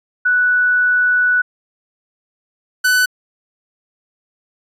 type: tone pair in turn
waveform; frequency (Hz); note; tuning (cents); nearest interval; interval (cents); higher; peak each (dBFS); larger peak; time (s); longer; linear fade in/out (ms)
sine / 45% pulse; 1480 / 1497.2; F#6 / F#6; 0 / +20; unison; 20; second; -11; neither; 0.25-1.42 / 2.84-3.06; first; 10
effects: resampled to 32000 Hz

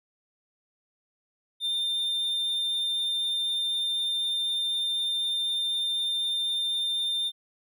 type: tone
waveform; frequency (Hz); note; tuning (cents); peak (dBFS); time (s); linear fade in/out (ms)
triangle; 3604; A7; +41; -24; 1.6-7.32; 50
effects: none

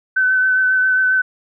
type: tone with vibrato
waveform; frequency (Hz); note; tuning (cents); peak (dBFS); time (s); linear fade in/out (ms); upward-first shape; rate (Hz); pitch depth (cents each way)
sine; 1519; F#6; +45; -12; 0.16-1.22; 10; triangle; 7.4; 20
effects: none

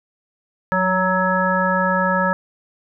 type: harmonic tone with a mistuned harmonic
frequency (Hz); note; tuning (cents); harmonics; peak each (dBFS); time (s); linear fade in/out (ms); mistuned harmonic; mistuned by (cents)
186.4; F#3; +13; 1 / 3 / 5 / 7 / 9; -22 / -22 / -22 / -22 / -22; 0.72-2.33; 0; 1; -28
effects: none

